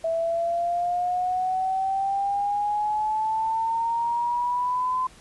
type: exponential sweep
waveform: sine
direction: up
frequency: 654 to 1027 Hz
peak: -22 dBFS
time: 0.04-5.07 s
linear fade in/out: 5 ms
effects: pink hiss -51 dBFS RMS until 5.2 s + resampled to 24000 Hz